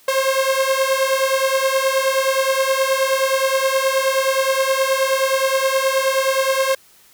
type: beating tone pair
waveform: sawtooth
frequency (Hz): 529 / 538.5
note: C5 / C5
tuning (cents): +19 / +50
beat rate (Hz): 9.5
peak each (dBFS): -15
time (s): 0.08-6.75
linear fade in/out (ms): 5
effects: white hiss -51 dBFS RMS until 7.13 s